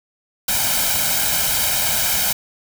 white noise with comb filter, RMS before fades -19 dBFS, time 0.48-2.33 s, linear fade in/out 5 ms, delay 1.3 ms, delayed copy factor +0.75, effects none

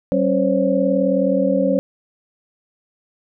sine tone cluster, 191.4 / 273.3 / 519 / 558 Hz, G3 / C#4 / C5 / C#5, -41 / -24 / -14 / +11 cents, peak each -20 dBFS, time 0.12-1.79 s, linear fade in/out 0 ms, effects none

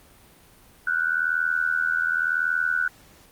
sine tone with amplitude modulation, 1480 Hz, F#6, in tune, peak -17 dBFS, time 0.87-2.88 s, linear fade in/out 5 ms, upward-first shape sine, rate 80.9 Hz, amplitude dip 85%, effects pink hiss -53 dBFS RMS until 3.31 s + Opus 32 kbps

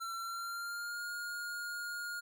square tone with pitch glide, 1354 to 1424.6 Hz, E6 to F6, +46 to +34 cents, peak -39 dBFS, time 0-2.21 s, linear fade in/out 20 ms, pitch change +88 cents, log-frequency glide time 0.15-1.04 s, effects none

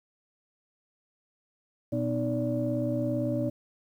sine tone cluster, 121.3 / 250.3 / 308 / 578 Hz, B2 / B3 / D#4 / D5, -31 / +23 / -17 / -28 cents, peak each -31 dBFS, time 1.92-3.5 s, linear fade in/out 10 ms, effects tanh soft clip ceiling -17 dBFS + 10-bit

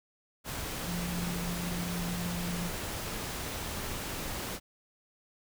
sine tone in noise, 174.61 Hz, F3, in tune, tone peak -34 dBFS, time 0.85-2.71 s, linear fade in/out 50 ms, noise pink, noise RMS -37 dBFS, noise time 0.44-4.6 s, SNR 0 dB, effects none

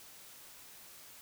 silence, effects white hiss -54 dBFS RMS until 1.21 s

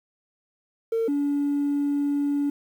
triangle tone pair in turn, 454.3 / 286.2 Hz, A#4 / D4, -45 / -45 cents, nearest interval minor sixth, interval 800 cents, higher first, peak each -18 dBFS, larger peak neither, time 0.92-1.08 / 1.08-2.5 s, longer second, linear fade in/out 5 ms, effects tanh soft clip ceiling -18 dBFS + 9-bit

